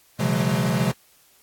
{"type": "tone cluster", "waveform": "square", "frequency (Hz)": [125.6, 139.9, 167.6, 185, 213.7], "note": ["B2", "C#3", "E3", "F#3", "G#3"], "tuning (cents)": [30, 16, 29, 0, 50], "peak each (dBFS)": -27, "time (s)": [0.19, 0.92], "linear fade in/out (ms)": 10, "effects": ["white hiss -57 dBFS RMS until 1.42 s", "AAC 64 kbps"]}